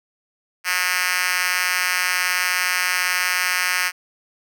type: tone with high-pass filter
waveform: 5% pulse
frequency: 181.2 Hz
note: F#3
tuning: 36 cents flat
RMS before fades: -21 dBFS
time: 0.64-3.92 s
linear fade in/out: 50 ms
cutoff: 1900 Hz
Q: 1.1
effects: none